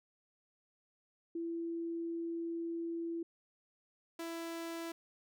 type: tone pair in turn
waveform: sine / sawtooth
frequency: 334.8 / 332.7 Hz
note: E4 / E4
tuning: +27 / +16 cents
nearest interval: unison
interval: 11 cents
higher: first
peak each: -36 / -36 dBFS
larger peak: neither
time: 1.35-3.23 / 4.19-4.92 s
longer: first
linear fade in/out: 5 ms
effects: none